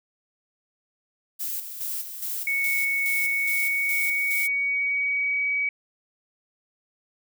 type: noise with tremolo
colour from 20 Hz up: violet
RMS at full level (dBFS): -30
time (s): 1.39-4.48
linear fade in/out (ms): 20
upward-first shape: square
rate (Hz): 2.4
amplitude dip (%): 55
type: tone with pitch glide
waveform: sine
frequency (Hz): 2217 to 2270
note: C#7 to C#7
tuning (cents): 0 to +41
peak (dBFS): -22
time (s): 2.47-5.69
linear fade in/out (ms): 2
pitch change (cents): +41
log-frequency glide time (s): 3.17-5.49
effects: none